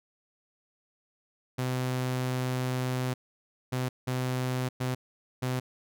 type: tone bursts at uneven times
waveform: sawtooth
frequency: 127.5 Hz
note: C3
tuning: 44 cents flat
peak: -24 dBFS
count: 5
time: 1.58-3.14 / 3.72-3.89 / 4.07-4.69 / 4.8-4.95 / 5.42-5.6 s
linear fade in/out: 10 ms
effects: none